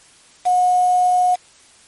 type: tone with quantisation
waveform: sine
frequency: 725 Hz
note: F#5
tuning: 35 cents flat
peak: -12 dBFS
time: 0.45-1.36 s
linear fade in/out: 20 ms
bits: 5
effects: white hiss -49 dBFS RMS until 1.87 s + MP3 48 kbps